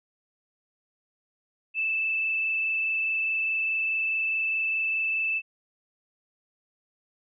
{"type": "tone with frequency modulation", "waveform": "sine", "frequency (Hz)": 2635, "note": "E7", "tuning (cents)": -1, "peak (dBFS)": -24, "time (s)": [1.74, 5.42], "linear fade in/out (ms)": 50, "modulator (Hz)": 24.8, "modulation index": 0.93, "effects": []}